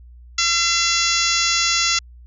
harmonic tone, 680 Hz, F5, 46 cents flat, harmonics 2 / 3 / 4 / 5 / 6 / 7 / 8 / 9 / 10, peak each -25 / -25 / -25 / -25 / -25 / -25 / -25 / -25 / -25 dBFS, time 0.38-1.99 s, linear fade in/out 5 ms, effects added 60 Hz sine -40 dBFS peak until 2.26 s

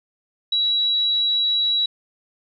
sine tone, 3898 Hz, B7, 23 cents flat, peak -17 dBFS, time 0.52-1.86 s, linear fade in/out 5 ms, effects none

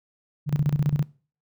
sine tone with tremolo, 146.83 Hz, D3, in tune, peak -17 dBFS, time 0.46-1.06 s, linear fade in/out 50 ms, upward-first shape square, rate 15 Hz, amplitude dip 75%, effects noise-tail reverb RT60 0.4 s tail -22 dB re dry

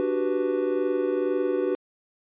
triangle chord, G major seventh, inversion second, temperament equal, 293.7 / 370 / 392 / 493.9 Hz, D4 / F#4 / G4 / B4, 0 / 0 / 0 / 0 cents, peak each -28 / -24 / -28 / -26 dBFS, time 0-1.75 s, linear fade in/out 0 ms, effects resampled to 8000 Hz

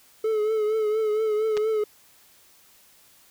triangle tone with vibrato, 431.9 Hz, A4, 32 cents flat, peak -19 dBFS, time 0.24-1.84 s, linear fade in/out 5 ms, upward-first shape triangle, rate 4.3 Hz, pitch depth 54 cents each way
clicks, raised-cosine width 0.2 ms, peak -16 dBFS, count 2, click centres 1.569 / 1.575 s
effects white hiss -56 dBFS RMS until 3.3 s

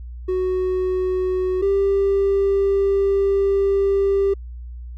triangle tone pair in turn, 370 / 394.6 Hz, F#4 / G4, 0 / +11 cents, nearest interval minor second, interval 111 cents, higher second, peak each -16 / -12 dBFS, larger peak second, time 0.28-1.62 / 1.62-4.34 s, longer second, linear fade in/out 10 ms, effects tanh soft clip ceiling -11 dBFS + added 60 Hz sine -31 dBFS peak until 4.97 s

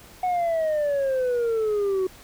sine exponential sweep, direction down, 740 to 370 Hz, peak -18 dBFS, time 0.23-2.07 s, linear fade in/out 5 ms, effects tanh soft clip ceiling -20 dBFS + pink hiss -48 dBFS RMS until 2.23 s

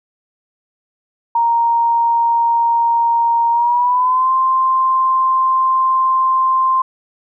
sine tone with pitch glide, 932.3 to 1046.5 Hz, A#5 to C6, 0 to 0 cents, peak -11 dBFS, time 1.35-6.82 s, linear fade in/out 5 ms, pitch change +200 cents, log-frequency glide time 3.51-4.31 s, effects none

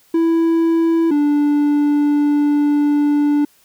triangle tone pair in turn, 330.4 / 292.3 Hz, E4 / D4, +4 / -8 cents, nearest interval major second, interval 212 cents, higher first, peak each -10 dBFS, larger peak neither, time 0.14-1.11 / 1.11-3.45 s, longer second, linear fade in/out 5 ms, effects white hiss -54 dBFS RMS until 3.64 s

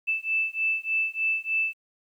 sine beating tone pair, 2637 / 2640.3 Hz, E7 / E7, 0 / +2 cents, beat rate 3.3 Hz, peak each -27 dBFS, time 0.07-1.74 s, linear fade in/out 20 ms, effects 10-bit

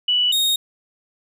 sine / 40% pulse tone pair in turn, 2956 / 3724 Hz, F#7 / A#7, -2 / -2 cents, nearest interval major third, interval 400 cents, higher second, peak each -15 dBFS, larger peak neither, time 0.08-0.32 / 0.32-0.56 s, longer neither, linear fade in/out 5 ms, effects none

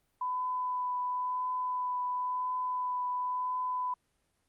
sine tone with vibrato, 1000 Hz, B5, 21 cents sharp, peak -30 dBFS, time 0.21-3.94 s, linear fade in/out 5 ms, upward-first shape triangle, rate 0.96 Hz, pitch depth 13 cents each way, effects pink hiss -75 dBFS RMS until 4.48 s + Opus 32 kbps

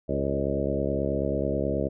harmonic tone with a mistuned harmonic, 69.3 Hz, C#2, in tune, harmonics 1 / 2 / 3 / 4 / 5 / 6 / 7 / 8 / 9, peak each -33 / -33 / -33 / -33 / -33 / -33 / -33 / -33 / -33 dBFS, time 0.08-1.89 s, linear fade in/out 20 ms, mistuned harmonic 8, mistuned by +16 cents, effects none

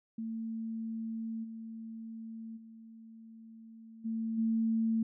sine tone with level steps, 224.7 Hz, A3, 37 cents sharp, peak -35 / -41 / -49 / -32 / -27 dBFS, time 0.18-5.03 s, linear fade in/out 5 ms, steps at 1.43 / 2.56 / 4.04 / 4.37 s, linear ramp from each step 20 ms, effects none

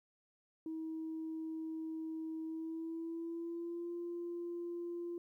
sine tone with pitch glide, 320.1 to 345.1 Hz, D#4 to F4, +49 to -21 cents, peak -38 dBFS, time 0.66-5.18 s, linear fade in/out 2 ms, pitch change +130 cents, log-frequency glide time 2.44-3.92 s, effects tanh soft clip ceiling -35 dBFS + 13-bit

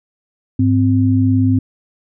sine tone pair together, 103.02 / 259.6 Hz, G#2 / C4, -13 / -13 cents, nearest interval octave + major third, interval 1600 cents, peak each -13 dBFS, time 0.59-1.59 s, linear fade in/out 5 ms, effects none

